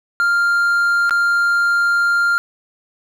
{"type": "tone with dropouts", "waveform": "triangle", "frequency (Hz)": 1396.9, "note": "F6", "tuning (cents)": 0, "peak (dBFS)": -11, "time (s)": [0.2, 2.38], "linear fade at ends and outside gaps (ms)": 0, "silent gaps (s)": [1.095, 1.108], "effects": []}